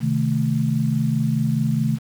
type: chord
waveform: sine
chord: A diminished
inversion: first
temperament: equal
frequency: 130.81 / 155.56 / 220 Hz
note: C3 / Eb3 / A3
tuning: 0 / 0 / 0 cents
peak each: -22 dBFS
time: 0-1.99 s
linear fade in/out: 50 ms
effects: 7-bit